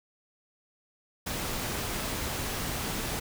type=noise; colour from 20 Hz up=pink; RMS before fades=-33 dBFS; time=1.26-3.2 s; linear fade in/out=10 ms; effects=none